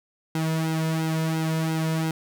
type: tone with flanger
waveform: sawtooth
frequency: 160.3 Hz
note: E3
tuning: 48 cents flat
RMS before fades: -25 dBFS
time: 0.35-2.11 s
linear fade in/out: 2 ms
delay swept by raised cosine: 1.7 to 2.62 ms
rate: 2.9 Hz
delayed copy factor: -0.75
effects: none